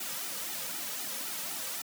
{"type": "noise with flanger", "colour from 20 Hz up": "white", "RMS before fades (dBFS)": -37, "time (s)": [0, 1.82], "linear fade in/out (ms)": 5, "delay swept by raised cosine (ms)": [1.8, 2.9], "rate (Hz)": 3.9, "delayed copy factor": -0.95, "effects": ["high-pass 200 Hz 12 dB/octave"]}